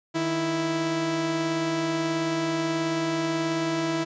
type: tone pair together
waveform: sawtooth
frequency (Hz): 155.55 / 329.6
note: D#3 / E4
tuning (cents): 0 / 0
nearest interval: octave + minor second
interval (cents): 1300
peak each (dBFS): -28 / -21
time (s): 0.14-4.05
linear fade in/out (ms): 20
effects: resampled to 16000 Hz

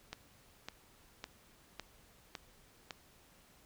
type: click train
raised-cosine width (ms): 0.2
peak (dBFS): -24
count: 6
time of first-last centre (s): 0.13-2.908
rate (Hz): 1.8
effects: pink hiss -64 dBFS RMS until 3.65 s

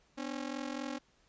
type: ring-modulated tone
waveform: sawtooth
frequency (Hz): 272.7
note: C#4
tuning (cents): -28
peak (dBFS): -30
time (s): 0.17-0.99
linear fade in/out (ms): 20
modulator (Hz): 22
effects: pink hiss -69 dBFS RMS until 1.28 s + resampled to 16000 Hz

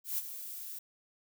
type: noise with ADSR envelope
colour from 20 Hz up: violet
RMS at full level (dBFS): -32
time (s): 0.04-0.79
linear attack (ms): 140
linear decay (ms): 26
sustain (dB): -11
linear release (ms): 7
effects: none

